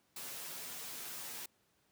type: noise with comb filter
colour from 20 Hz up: white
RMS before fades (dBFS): -45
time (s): 0.16-1.46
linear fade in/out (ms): 5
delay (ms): 10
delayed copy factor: -0.65
effects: pink hiss -74 dBFS RMS until 1.91 s + high-pass 100 Hz 12 dB/octave